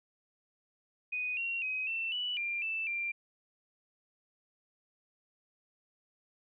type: tone with pitch steps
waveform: sine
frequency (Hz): 2489 / 2744 / 2526 / 2683 / 2958 / 2385 / 2648 / 2374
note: D#7 / F7 / D#7 / E7 / F#7 / D7 / E7 / D7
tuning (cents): 0 / -31 / +26 / +30 / -1 / +26 / +7 / +18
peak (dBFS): -32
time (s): 1.12-3.12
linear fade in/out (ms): 10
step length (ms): 250
effects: none